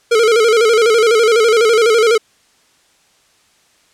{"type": "tone with vibrato", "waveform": "square", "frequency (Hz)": 450.2, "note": "A4", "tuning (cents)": 40, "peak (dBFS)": -9, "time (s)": [0.11, 2.18], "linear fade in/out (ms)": 10, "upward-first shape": "square", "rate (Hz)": 12, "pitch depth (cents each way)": 75, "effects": ["white hiss -54 dBFS RMS until 3.93 s", "low-pass 8000 Hz 12 dB/octave"]}